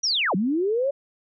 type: linear two-way sweep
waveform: sine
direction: down then up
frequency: 5920 to 172.3 to 573 Hz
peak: -20 dBFS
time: 0.03-0.91 s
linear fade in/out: 10 ms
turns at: 0.35 s
effects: none